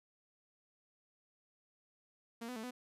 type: tone with pitch steps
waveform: sawtooth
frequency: 231.4 / 250.3 / 220.6 / 249.6 Hz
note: A#3 / B3 / A3 / B3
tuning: -13 / +23 / +5 / +19 cents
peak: -38 dBFS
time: 2.41-2.71 s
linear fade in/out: 10 ms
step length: 75 ms
effects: resampled to 32000 Hz